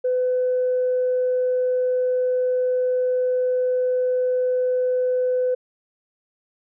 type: tone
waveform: sine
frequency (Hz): 504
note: B4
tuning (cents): +35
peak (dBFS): -17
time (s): 0.04-5.55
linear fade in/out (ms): 10
effects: tanh soft clip ceiling -14 dBFS

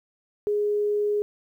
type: tone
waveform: sine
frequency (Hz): 415.3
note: G#4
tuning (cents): 0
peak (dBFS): -21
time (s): 0.47-1.22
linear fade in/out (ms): 0
effects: 10-bit

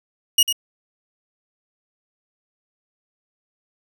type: tone with echo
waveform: sawtooth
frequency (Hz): 2879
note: F#7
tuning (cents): -48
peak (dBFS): -8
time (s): 0.38-0.43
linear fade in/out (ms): 5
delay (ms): 97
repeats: 1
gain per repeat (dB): -8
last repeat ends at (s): 0.527
effects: none

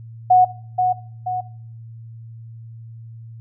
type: tone with echo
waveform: sine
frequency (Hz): 734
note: F#5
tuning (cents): -14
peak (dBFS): -8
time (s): 0.3-0.45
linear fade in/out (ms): 10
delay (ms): 480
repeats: 2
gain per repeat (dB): -6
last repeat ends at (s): 1.41
effects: noise-tail reverb RT60 0.6 s tail -21 dB re dry + added 114 Hz sine -35 dBFS peak until 3.4 s

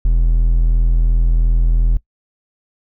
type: tone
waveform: triangle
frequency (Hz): 41.41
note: E1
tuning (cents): +9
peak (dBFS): -8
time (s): 0.05-1.97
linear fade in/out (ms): 0
effects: noise-tail reverb RT60 0.1 s tail -20 dB re dry

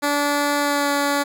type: tone with pitch glide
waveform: 10% pulse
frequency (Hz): 289 to 285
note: D4 to C#4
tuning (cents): -28 to +48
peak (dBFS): -10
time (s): 0.02-1.24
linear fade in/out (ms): 20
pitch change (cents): -24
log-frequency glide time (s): 0.6-0.91
effects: none

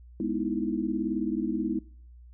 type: chord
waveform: sine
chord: E major seventh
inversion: first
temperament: equal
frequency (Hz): 207.7 / 246.9 / 311.1 / 329.6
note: G#3 / B3 / D#4 / E4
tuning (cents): 0 / 0 / 0 / 0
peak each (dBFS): -32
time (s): 0.2-1.79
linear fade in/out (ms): 2
effects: noise-tail reverb RT60 0.5 s tail -23 dB re dry + added 60 Hz sine -47 dBFS peak until 2.33 s

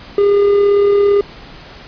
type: tone with amplitude modulation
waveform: triangle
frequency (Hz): 404.9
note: G#4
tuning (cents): -44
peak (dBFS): -5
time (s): 0.18-1.21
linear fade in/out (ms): 2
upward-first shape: sine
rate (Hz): 37.7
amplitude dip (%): 30
effects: pink hiss -36 dBFS RMS until 1.87 s + resampled to 11025 Hz

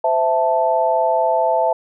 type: chord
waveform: sine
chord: A minor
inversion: first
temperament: equal with one note detuned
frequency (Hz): 515.2 / 659.3 / 880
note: C5 / E5 / A5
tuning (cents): -27 / 0 / 0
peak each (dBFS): -21 / -17 / -18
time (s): 0.04-1.73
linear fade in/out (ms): 5
effects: none

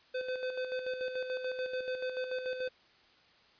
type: tone with tremolo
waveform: square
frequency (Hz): 510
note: C5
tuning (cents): -44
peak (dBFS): -33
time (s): 0.14-2.69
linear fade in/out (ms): 10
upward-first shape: square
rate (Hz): 6.9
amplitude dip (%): 50
effects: white hiss -63 dBFS RMS until 3.59 s + resampled to 11025 Hz

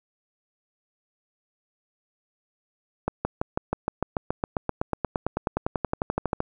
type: accelerating click train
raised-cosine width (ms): 1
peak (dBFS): -10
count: 30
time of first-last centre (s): 3.08-6.404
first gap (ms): 170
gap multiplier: 0.97
effects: none

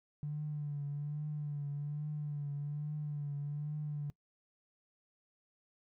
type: tone with vibrato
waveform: triangle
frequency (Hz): 146.83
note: D3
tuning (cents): 0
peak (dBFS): -32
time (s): 0.23-4.1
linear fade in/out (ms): 0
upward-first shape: triangle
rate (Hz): 1.2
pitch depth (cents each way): 52
effects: noise-tail reverb RT60 0.1 s tail -23 dB re dry + tanh soft clip ceiling -34 dBFS

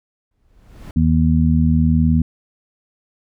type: noise with exponential growth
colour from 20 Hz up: brown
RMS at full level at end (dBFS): -29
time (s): 0.31-0.91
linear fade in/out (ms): 2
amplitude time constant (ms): 130
type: harmonic tone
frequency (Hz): 79.6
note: D#2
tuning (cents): +40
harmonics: 1 / 2 / 3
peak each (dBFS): -16 / -16 / -16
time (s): 0.96-2.22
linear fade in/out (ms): 5
effects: none

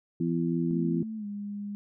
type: harmonic tone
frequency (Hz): 84.4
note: E2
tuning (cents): +41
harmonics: 2 / 3 / 4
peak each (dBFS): -28 / -30 / -31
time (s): 0.2-1.03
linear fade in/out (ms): 5
type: tone with pitch glide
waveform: sine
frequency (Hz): 220 to 204.1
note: A3 to G#3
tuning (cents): 0 to -30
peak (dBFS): -33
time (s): 0.71-1.75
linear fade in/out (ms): 0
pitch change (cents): -130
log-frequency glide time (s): 1.16-1.26
effects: none

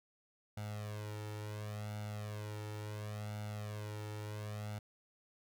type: tone with flanger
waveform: sawtooth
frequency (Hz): 105.6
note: G#2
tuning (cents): +29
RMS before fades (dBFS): -43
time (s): 0.57-4.79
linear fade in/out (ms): 5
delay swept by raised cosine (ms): 1.4 to 2.24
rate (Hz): 0.71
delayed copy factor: +0.9
effects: none

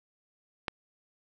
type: click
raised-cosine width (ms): 0.3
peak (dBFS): -14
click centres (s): 0.682
effects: none

